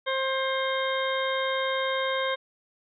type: harmonic tone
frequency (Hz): 530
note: C5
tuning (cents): +22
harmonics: 1 / 2 / 3 / 4 / 6 / 7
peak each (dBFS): -28 / -31 / -33 / -34 / -36 / -36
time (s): 0.06-2.36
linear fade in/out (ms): 20
effects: none